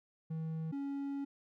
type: tone pair in turn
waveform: triangle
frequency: 160.3 / 279.2 Hz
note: E3 / C#4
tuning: -48 / +13 cents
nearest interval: minor seventh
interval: 961 cents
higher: second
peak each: -34 / -34 dBFS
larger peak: neither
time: 0.3-0.72 / 0.72-1.25 s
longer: second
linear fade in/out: 10 ms
effects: none